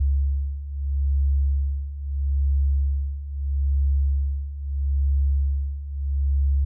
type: beating tone pair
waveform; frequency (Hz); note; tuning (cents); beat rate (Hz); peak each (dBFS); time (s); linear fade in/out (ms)
sine; 68.9 / 69.67; C#2 / C#2; -10 / +9; 0.77; -25 / -21; 0-6.65; 10
effects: none